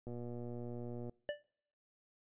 click train, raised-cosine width 2 ms, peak -33 dBFS, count 124, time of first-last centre 0.07-1.095 s, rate 120 Hz
square tone with exponential decay, 587.3 Hz, D5, in tune, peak -33 dBFS, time 1.29-1.44 s, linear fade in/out 0 ms, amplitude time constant 31 ms
effects noise-tail reverb RT60 0.7 s tail -26 dB re dry + resampled to 8000 Hz

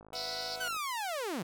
click train, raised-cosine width 1 ms, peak -39 dBFS, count 41, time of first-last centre 0.01-0.765 s, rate 53 Hz
sawtooth chord, B suspended fourth, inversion none, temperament equal, 493.9 / 659.3 / 740 Hz, B4 / E5 / F#5, 0 / 0 / 0 cents, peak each -42 / -40 / -39 dBFS, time 0.13-0.68 s, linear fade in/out 0 ms
white band-pass noise, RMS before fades -40 dBFS, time 0.15-0.56 s, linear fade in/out 2 ms, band 3800 to 5400 Hz, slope 96 dB/octave
sawtooth linear sweep, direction down, 1544 to 146.83 Hz, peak -30 dBFS, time 0.6-1.43 s, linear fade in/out 10 ms
effects none

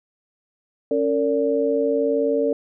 sine tone cluster, 276.2 / 456.9 / 576 Hz, C#4 / A#4 / D5, -6 / -35 / -34 cents, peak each -24 / -20 / -23 dBFS, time 0.91-2.53 s, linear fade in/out 2 ms, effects none

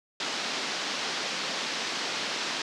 white band-pass noise, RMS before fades -32 dBFS, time 0.2-2.62 s, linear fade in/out 2 ms, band 180 to 5400 Hz, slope 24 dB/octave, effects low-pass 9000 Hz 12 dB/octave

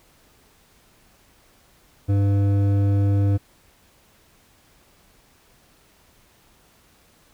sine tone with hard clipping, 99.9 Hz, G2, 33 cents sharp, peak -18 dBFS, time 2.08-3.38 s, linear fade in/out 20 ms, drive 10 dB, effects pink hiss -57 dBFS RMS until 7.33 s

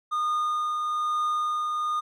triangle tone with tremolo, 1223 Hz, D#6, 30 cents flat, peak -21 dBFS, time 0.11-2.01 s, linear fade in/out 20 ms, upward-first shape triangle, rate 1.1 Hz, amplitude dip 30%, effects none

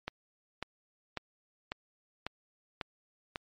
click train, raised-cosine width 0.3 ms, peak -19 dBFS, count 7, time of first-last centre 0.08-3.359 s, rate 1.83 Hz, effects MP3 48 kbps

